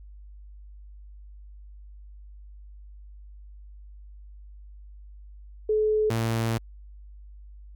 sine / sawtooth tone pair in turn, 429.6 / 113.79 Hz, A4 / A#2, -41 / -41 cents, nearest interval octave + major seventh, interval 2300 cents, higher first, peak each -20 / -20 dBFS, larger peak neither, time 5.69-6.1 / 6.1-6.58 s, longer second, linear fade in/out 5 ms, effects added 50 Hz sine -43 dBFS peak until 7.75 s

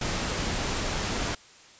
pink noise, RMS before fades -29 dBFS, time 0.01-1.35 s, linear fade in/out 5 ms, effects white hiss -52 dBFS RMS until 1.79 s + resampled to 16000 Hz

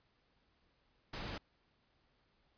pink noise, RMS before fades -43 dBFS, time 1.13-1.38 s, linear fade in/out 5 ms, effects pink hiss -75 dBFS RMS until 2.57 s + resampled to 11025 Hz

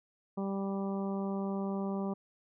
harmonic tone, 196 Hz, G3, in tune, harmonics 1 / 2 / 3 / 4 / 5 / 6, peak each -33 / -39 / -43 / -45 / -47 / -49 dBFS, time 0.37-2.14 s, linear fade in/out 10 ms, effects none

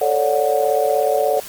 sine chord, D major seventh, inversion second, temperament just, 440.5 / 550.6 / 587.3 / 734.2 Hz, A4 / C#5 / D5 / F#5, +2 / -12 / 0 / -14 cents, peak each -20 dBFS, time 0.01-1.4 s, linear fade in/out 5 ms, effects white hiss -35 dBFS RMS until 1.48 s + Opus 24 kbps

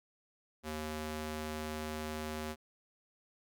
square tone with high-pass filter, 77.3 Hz, D#2, 11 cents flat, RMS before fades -40 dBFS, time 0.63-2.56 s, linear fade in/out 50 ms, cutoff 180 Hz, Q 0.58, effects none

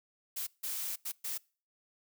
blue noise bursts at uneven times, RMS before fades -37 dBFS, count 4, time 0.36-0.47 / 0.63-0.96 / 1.05-1.12 / 1.24-1.38 s, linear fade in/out 10 ms, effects noise-tail reverb RT60 0.4 s tail -25 dB re dry

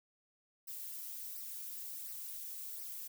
violet noise with flanger, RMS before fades -45 dBFS, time 0.67-3.08 s, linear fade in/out 10 ms, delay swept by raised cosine 0.28 to 4.38 ms, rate 1.4 Hz, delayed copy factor -0.65, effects none

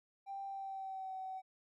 triangle tone with pitch glide, 786 to 757.5 Hz, G5 to F#5, +4 to +40 cents, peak -37 dBFS, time 0.26-1.42 s, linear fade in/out 50 ms, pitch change -64 cents, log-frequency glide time 0.46-1.15 s, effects tanh soft clip ceiling -39 dBFS

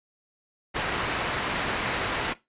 white low-pass noise, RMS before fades -29 dBFS, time 0.74-2.34 s, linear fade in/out 20 ms, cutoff 2200 Hz, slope 12 dB/octave, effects noise-tail reverb RT60 0.2 s tail -17 dB re dry + resampled to 8000 Hz

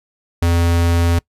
square tone, 85.2 Hz, F2, 42 cents flat, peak -13 dBFS, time 0.42-1.19 s, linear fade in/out 5 ms, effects noise-tail reverb RT60 0.1 s tail -24 dB re dry + resampled to 32000 Hz

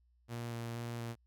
sawtooth tone with vibrato, 117.5 Hz, A#2, 14 cents sharp, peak -35 dBFS, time 0.28-1.16 s, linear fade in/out 50 ms, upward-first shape square, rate 2.1 Hz, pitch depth 11 cents each way, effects added 60 Hz sine -67 dBFS peak until 1.26 s

